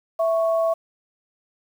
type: tone pair together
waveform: sine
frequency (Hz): 659.3 / 1107.3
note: E5 / C#6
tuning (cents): 0 / -2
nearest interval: major sixth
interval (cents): 898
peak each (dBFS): -18 / -28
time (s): 0.19-0.74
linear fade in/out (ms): 10
effects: 8-bit